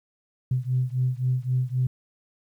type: beating tone pair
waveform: sine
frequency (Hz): 125.8 / 129.6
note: B2 / C3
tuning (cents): +32 / -16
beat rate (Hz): 3.8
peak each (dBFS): -24 / -25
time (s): 0.51-1.87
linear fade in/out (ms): 5
effects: tanh soft clip ceiling -14 dBFS + 10-bit